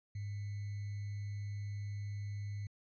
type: tone with sample-and-hold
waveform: sine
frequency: 102.1 Hz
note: G#2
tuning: 29 cents flat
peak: -38 dBFS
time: 0.15-2.67 s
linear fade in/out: 5 ms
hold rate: 2100 Hz
effects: resampled to 16000 Hz